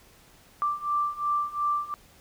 sine beating tone pair, 1174.7 / 1177.5 Hz, D6 / D6, 0 / +4 cents, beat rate 2.8 Hz, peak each -29 / -27 dBFS, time 0.62-1.94 s, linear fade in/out 0 ms, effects pink hiss -56 dBFS RMS until 2.2 s

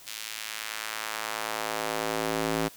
square tone with high-pass filter sweep, 54.6 Hz, A1, 13 cents flat, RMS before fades -32 dBFS, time 0.06-2.69 s, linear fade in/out 20 ms, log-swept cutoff 3300 to 240 Hz, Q 0.88, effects white hiss -50 dBFS RMS until 2.76 s

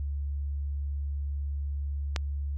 click, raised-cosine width 0.2 ms, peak -12 dBFS, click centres 2.162 s, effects added 71 Hz sine -29 dBFS peak until 2.57 s

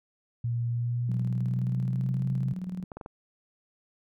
sine tone with pitch glide, 118.4 to 130.62 Hz, A#2 to C3, +27 to -3 cents, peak -26 dBFS, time 0.44-2.53 s, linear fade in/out 5 ms, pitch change +170 cents, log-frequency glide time 0.69-2.24 s
sine tone with tremolo, 182.7 Hz, F#3, 22 cents flat, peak -30 dBFS, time 1.09-2.84 s, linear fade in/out 2 ms, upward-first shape square, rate 19 Hz, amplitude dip 55%
clicks, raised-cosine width 1 ms, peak -26 dBFS, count 4, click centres 2.918 / 2.97 / 3.012 / 3.061 s
effects none

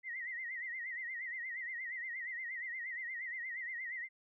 sine tone with vibrato, 1975.5 Hz, B6, in tune, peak -39 dBFS, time 0.03-4.09 s, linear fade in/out 50 ms, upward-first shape sine, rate 8.5 Hz, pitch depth 110 cents each way, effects none

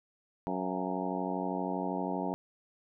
harmonic tone with a mistuned harmonic, 92.5 Hz, F#2, in tune, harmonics 2 / 3 / 4 / 5 / 6 / 7 / 8 / 9 / 10, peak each -37 / -37 / -40 / -42 / -43 / -40 / -44 / -40 / -41 dBFS, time 0.47-2.34 s, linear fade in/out 0 ms, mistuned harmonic 7, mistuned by +54 cents, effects none

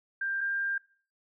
sine tone pair in turn, 1587 / 1594.9 Hz, G6 / G6, +21 / +29 cents, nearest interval unison, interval 8 cents, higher second, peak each -29 / -28 dBFS, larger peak second, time 0.21-0.41 / 0.41-0.78 s, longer second, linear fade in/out 5 ms, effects noise-tail reverb RT60 0.4 s tail -19 dB re dry

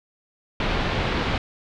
pink low-pass noise, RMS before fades -24 dBFS, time 0.6-1.38 s, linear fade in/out 2 ms, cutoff 3800 Hz, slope 24 dB/octave, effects none

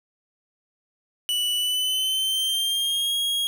45% pulse tone with pitch glide, 2960 to 3284 Hz, F#7 to G#7, 0 to -20 cents, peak -22 dBFS, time 1.29-3.47 s, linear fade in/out 0 ms, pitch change +180 cents, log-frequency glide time 1.57-3.15 s, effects 9-bit

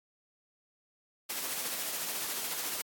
white noise with tremolo, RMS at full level -34 dBFS, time 1.29-2.82 s, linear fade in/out 10 ms, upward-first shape triangle, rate 14 Hz, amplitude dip 35%, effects high-pass 200 Hz 12 dB/octave + AAC 64 kbps

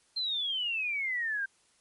sine exponential sweep, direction down, 4186 to 1563 Hz, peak -29 dBFS, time 0.16-1.46 s, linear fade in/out 10 ms, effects white hiss -67 dBFS RMS until 1.8 s + MP3 48 kbps

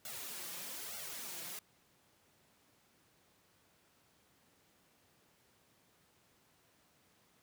white noise with flanger, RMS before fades -45 dBFS, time 0.05-1.59 s, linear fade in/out 2 ms, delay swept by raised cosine 1.4 to 6 ms, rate 1.1 Hz, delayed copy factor +0.95, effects pink hiss -70 dBFS RMS until 7.42 s + high-pass 100 Hz 12 dB/octave

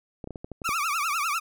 clicks, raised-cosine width 2 ms, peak -23 dBFS, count 8, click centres 0.242 / 0.274 / 0.307 / 0.358 / 0.445 / 0.517 / 0.618 / 0.691 s
30% pulse tone with vibrato, 1244.5 Hz, D#6, in tune, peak -22 dBFS, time 0.64-1.4 s, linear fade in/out 20 ms, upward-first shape triangle, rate 10 Hz, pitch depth 210 cents each way
effects none

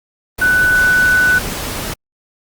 sine tone in noise, 1491 Hz, F#6, 13 cents sharp, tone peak -9 dBFS, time 0.41-1.39 s, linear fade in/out 10 ms, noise pink, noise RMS -23 dBFS, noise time 0.38-1.94 s, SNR +11 dB, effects Opus 32 kbps

